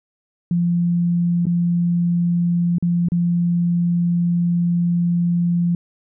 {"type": "tone with dropouts", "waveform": "sine", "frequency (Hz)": 173, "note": "F3", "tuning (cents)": -16, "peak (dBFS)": -15, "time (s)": [0.51, 5.75], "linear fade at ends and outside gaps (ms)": 2, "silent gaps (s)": [[1.455, 1.467], [2.784, 2.825], [3.086, 3.119]], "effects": []}